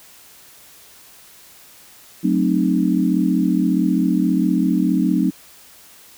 sine chord, F# diminished seventh, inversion none, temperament equal with one note detuned, 185 / 220 / 261.6 / 306.3 Hz, F#3 / A3 / C4 / Eb4, 0 / 0 / 0 / -27 cents, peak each -19 / -22 / -20 / -20 dBFS, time 2.23-5.31 s, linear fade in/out 20 ms, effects white hiss -46 dBFS RMS until 6.17 s

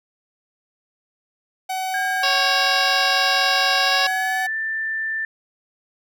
45% pulse tone, 753 Hz, F#5, 30 cents sharp, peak -23 dBFS, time 1.69-4.47 s, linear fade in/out 10 ms
sine tone with pitch glide, 1619 to 1775.8 Hz, G#6 to A6, -45 to +15 cents, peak -22 dBFS, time 1.94-5.25 s, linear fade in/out 2 ms, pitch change +160 cents, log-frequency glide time 3.76-4.56 s
harmonic tone, 554.4 Hz, C#5, in tune, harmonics 1 / 2 / 3 / 4 / 5 / 6 / 7 / 8 / 9 / 10, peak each -30 / -26 / -31 / -31 / -25 / -31 / -25 / -31 / -25 / -29 dBFS, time 2.23-4.07 s, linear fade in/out 5 ms
effects none

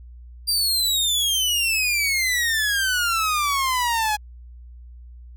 sawtooth exponential sweep, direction down, 4774 to 830.6 Hz, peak -16 dBFS, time 0.47-4.17 s, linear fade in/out 20 ms, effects added 60 Hz sine -39 dBFS peak until 5.36 s

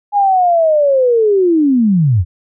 sine linear sweep, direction down, 830.6 to 77.78 Hz, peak -8 dBFS, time 0.12-2.25 s, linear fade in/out 50 ms, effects none

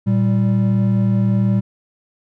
triangle tone pair together, 115.54 / 194.5 Hz, A#2 / G3, -15 / -13 cents, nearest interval major sixth, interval 902 cents, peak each -14 dBFS, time 0.06-1.61 s, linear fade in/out 20 ms, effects none

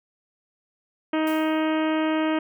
harmonic tone, 313.8 Hz, D#4, 15 cents sharp, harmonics 1 / 2 / 3 / 4 / 5 / 6 / 7 / 8 / 9 / 10, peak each -22 / -28 / -32 / -34 / -36 / -38 / -39 / -40 / -41 / -42 dBFS, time 1.13-2.39 s, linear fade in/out 5 ms
blue noise with exponential decay, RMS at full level -39 dBFS, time 1.27-1.78 s, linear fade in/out 1 ms, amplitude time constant 110 ms
effects none

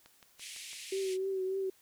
click train, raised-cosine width 0.2 ms, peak -36 dBFS, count 5, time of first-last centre 0.06-0.731 s, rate 5.96 Hz
pink band-pass noise, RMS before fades -46 dBFS, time 0.38-1.18 s, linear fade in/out 50 ms, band 2100 to 11000 Hz, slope 48 dB/octave
sine tone with vibrato, 381 Hz, G4, 49 cents flat, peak -31 dBFS, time 0.92-1.7 s, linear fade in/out 5 ms, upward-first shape triangle, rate 3.4 Hz, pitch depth 41 cents each way
effects white hiss -65 dBFS RMS until 1.81 s

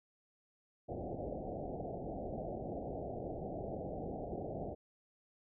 white low-pass noise, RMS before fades -42 dBFS, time 0.88-4.75 s, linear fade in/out 20 ms, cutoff 760 Hz, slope 96 dB/octave, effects none

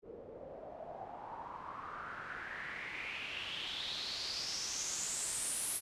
white noise with low-pass filter sweep, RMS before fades -42 dBFS, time 0.02-5.81 s, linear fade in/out 50 ms, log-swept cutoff 430 to 11000 Hz, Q 5.4, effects resampled to 32000 Hz

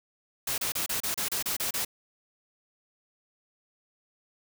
white noise bursts, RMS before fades -30 dBFS, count 10, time 0.47-1.849 s, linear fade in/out 5 ms, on 110 ms, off 31 ms, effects none

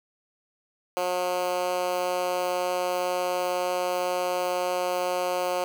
10% pulse tone with high-pass filter, 180.2 Hz, F#3, 45 cents flat, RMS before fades -27 dBFS, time 0.97-5.64 s, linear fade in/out 0 ms, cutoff 500 Hz, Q 2.1, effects none

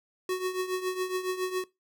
square tone with tremolo, 369.8 Hz, F#4, 1 cent flat, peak -26 dBFS, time 0.29-1.64 s, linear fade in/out 2 ms, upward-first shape triangle, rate 7.2 Hz, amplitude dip 75%, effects noise-tail reverb RT60 0.2 s tail -20 dB re dry

